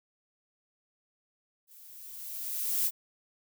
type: noise with level ramp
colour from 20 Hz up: violet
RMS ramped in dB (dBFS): -55 to -26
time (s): 1.67-2.91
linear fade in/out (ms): 50
effects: none